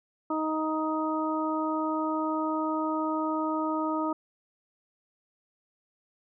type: harmonic tone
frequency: 312.9 Hz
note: D#4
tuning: 10 cents sharp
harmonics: 1 / 2 / 3 / 4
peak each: -29 / -34 / -33 / -33 dBFS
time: 0.3-4.13 s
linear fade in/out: 5 ms
effects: none